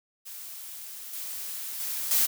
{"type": "noise with level steps", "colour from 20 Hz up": "blue", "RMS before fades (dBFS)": [-41, -36, -32, -23], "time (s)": [0.25, 2.27], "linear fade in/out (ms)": 20, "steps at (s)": [1.13, 1.8, 2.11], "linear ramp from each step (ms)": 2, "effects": []}